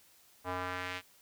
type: tone with band-pass filter sweep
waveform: square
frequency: 91 Hz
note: F#2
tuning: 28 cents flat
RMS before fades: -38 dBFS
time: 0.44-1.02 s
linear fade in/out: 50 ms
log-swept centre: 910 to 2600 Hz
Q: 1.4
effects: white hiss -63 dBFS RMS until 1.21 s

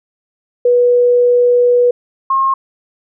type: tone pair in turn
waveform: sine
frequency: 488 / 1074.2 Hz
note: B4 / C6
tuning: -21 / +45 cents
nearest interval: octave + major second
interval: 1366 cents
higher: second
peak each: -7 / -10 dBFS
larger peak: first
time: 0.65-1.91 / 2.3-2.54 s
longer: first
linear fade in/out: 5 ms
effects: none

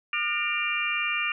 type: tone cluster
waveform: sine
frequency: 1203 / 1427 / 1830 / 2375 / 2780 Hz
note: D6 / F6 / A#6 / D7 / F7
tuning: +41 / +37 / -32 / +19 / -9 cents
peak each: -33 / -35 / -34 / -28 / -30 dBFS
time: 0.13-1.32 s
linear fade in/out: 2 ms
effects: none

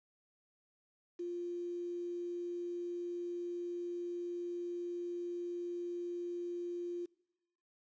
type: tone with quantisation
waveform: sine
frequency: 349.2 Hz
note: F4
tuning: in tune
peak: -37 dBFS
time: 1.19-7.06 s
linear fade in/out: 10 ms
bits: 10
effects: noise-tail reverb RT60 0.9 s tail -24 dB re dry + resampled to 16000 Hz

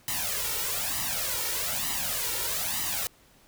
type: noise with flanger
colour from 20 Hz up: white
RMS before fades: -30 dBFS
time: 0.08-3.07 s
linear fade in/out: 0 ms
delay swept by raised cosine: 1 to 2.2 ms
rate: 1.1 Hz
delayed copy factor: +0.8
effects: pink hiss -59 dBFS RMS until 3.47 s

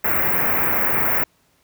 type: band-stop noise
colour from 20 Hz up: white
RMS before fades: -19 dBFS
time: 0.04-1.24 s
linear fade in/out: 5 ms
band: 2300 to 15000 Hz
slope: 48 dB/octave
effects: pink hiss -61 dBFS RMS until 1.63 s + high-pass 60 Hz 12 dB/octave

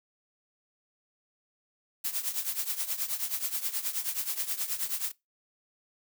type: noise with tremolo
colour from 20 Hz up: blue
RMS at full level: -29 dBFS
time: 2.04-5.12 s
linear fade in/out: 10 ms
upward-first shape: triangle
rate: 9.4 Hz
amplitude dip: 85%
effects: noise-tail reverb RT60 0.2 s tail -21 dB re dry

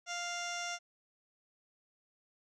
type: tone with low-pass filter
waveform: 15% pulse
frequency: 698.5 Hz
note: F5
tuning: in tune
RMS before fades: -39 dBFS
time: 0.06-0.79 s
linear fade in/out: 50 ms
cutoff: 5500 Hz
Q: 5.1
effects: none

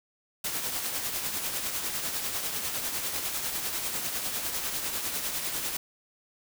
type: noise with tremolo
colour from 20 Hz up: white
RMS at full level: -30 dBFS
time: 0.44-5.77 s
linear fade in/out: 5 ms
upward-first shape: triangle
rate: 10 Hz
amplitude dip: 50%
effects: none

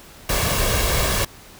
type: noise with comb filter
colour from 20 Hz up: pink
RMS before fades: -20 dBFS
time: 0.29-1.25 s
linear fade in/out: 5 ms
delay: 1.8 ms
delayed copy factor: +0.55
effects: pink hiss -44 dBFS RMS until 1.59 s

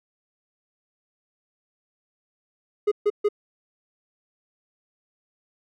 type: tone bursts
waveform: triangle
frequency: 415.3 Hz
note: G#4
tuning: in tune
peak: -15 dBFS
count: 3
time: 2.87-3.288 s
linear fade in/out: 10 ms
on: 46 ms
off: 140 ms
effects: none

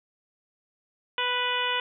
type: harmonic tone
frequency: 493.9 Hz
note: B4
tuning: in tune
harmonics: 1 / 2 / 3 / 4 / 5 / 6 / 7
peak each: -35 / -30 / -32 / -34 / -33 / -30 / -35 dBFS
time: 1.18-1.8 s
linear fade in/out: 2 ms
effects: none

